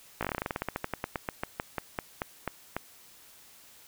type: slowing click train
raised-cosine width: 0.5 ms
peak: -15 dBFS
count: 27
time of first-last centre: 0.21-2.766 s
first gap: 17 ms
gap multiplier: 1.12
effects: white hiss -55 dBFS RMS until 3.87 s